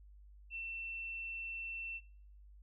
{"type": "tone", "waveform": "sine", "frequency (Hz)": 2690, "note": "E7", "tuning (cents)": 34, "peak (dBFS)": -40, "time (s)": [0.5, 2.01], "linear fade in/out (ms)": 50, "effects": ["noise-tail reverb RT60 0.6 s tail -26 dB re dry", "added 50 Hz sine -55 dBFS peak until 2.62 s"]}